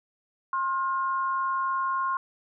sine tone pair together, 1065 / 1421.6 Hz, C6 / F6, +30 / +30 cents, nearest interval perfect fourth, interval 500 cents, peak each -25 / -33 dBFS, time 0.53-2.17 s, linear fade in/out 2 ms, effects none

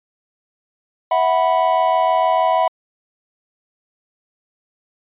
triangle chord, E suspended second, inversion none, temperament equal with one note detuned, 653.6 / 740 / 987.8 Hz, E5 / F#5 / B5, -15 / 0 / 0 cents, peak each -16 dBFS, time 1.11-2.68 s, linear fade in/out 5 ms, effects resampled to 8000 Hz

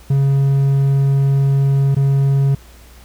triangle tone with dropouts, 137.8 Hz, C#3, 10 cents flat, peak -9 dBFS, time 0.1-2.55 s, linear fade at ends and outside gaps 5 ms, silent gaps 1.948-1.965 s, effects added 60 Hz sine -41 dBFS peak until 3.04 s + pink hiss -46 dBFS RMS until 3.04 s

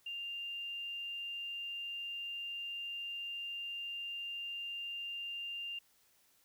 sine tone, 2794 Hz, F7, in tune, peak -39 dBFS, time 0.06-5.79 s, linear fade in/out 5 ms, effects white hiss -70 dBFS RMS until 6.44 s

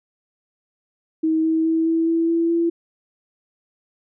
sine tone with pitch steps, 318.5 / 321.5 / 324.4 / 327.5 / 330.5 / 333.6 / 336.7 Hz, D#4 / E4 / E4 / E4 / E4 / E4 / E4, +41 / -43 / -28 / -11 / +5 / +21 / +37 cents, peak -16 dBFS, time 1.23-2.7 s, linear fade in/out 10 ms, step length 210 ms, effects none

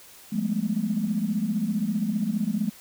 sine tone cluster, 172.8 / 202 / 217.2 / 246 Hz, F3 / G#3 / A3 / B3, -18 / -48 / -22 / -7 cents, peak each -32 / -27 / -26 / -34 dBFS, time 0.32-2.7 s, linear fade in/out 10 ms, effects tanh soft clip ceiling -13 dBFS + white hiss -49 dBFS RMS until 2.8 s

